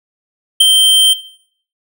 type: tone with ADSR envelope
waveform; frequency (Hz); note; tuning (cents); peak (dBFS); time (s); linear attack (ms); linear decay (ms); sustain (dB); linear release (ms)
square; 3131; G7; -3; -3; 0.6-1.14; 8; 17; -4; 17
effects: noise-tail reverb RT60 0.6 s tail -17 dB re dry